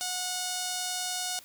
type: tone with notch filter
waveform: 5% pulse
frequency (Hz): 730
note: F#5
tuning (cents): -24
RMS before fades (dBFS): -33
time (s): 0.01-1.39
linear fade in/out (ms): 0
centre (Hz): 1900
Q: 1.3
effects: white hiss -53 dBFS RMS until 1.44 s